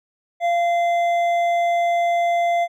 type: tone with hard clipping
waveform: sine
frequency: 690 Hz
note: F5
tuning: 21 cents flat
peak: -18 dBFS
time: 0.4-2.68 s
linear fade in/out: 50 ms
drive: 7 dB
effects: none